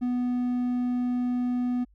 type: tone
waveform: triangle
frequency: 246.9 Hz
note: B3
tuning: in tune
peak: -22 dBFS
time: 0.01-1.85 s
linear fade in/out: 20 ms
effects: added 50 Hz sine -56 dBFS peak until 1.94 s